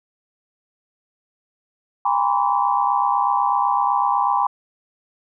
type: tone cluster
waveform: sine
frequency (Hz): 809 / 954 / 1022 / 1145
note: G#5 / A#5 / C6 / D6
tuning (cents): -46 / +40 / -41 / -44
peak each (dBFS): -20 / -23 / -21 / -24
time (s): 2.05-4.47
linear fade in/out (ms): 5
effects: none